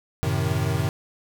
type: chord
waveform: square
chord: F# diminished seventh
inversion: none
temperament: equal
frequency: 92.5 / 110 / 130.81 / 155.56 Hz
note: F#2 / A2 / C3 / Eb3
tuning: 0 / 0 / 0 / 0 cents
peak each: -28 dBFS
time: 0.23-0.89 s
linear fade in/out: 0 ms
effects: none